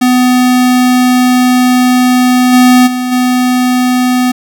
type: tone with level steps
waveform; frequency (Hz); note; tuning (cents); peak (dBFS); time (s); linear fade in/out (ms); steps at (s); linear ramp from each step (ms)
square; 250.7; B3; +26; -6 / -3 / -13 / -8; 0.01-4.32; 10; 2.52 / 2.86 / 3.11; 20
effects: none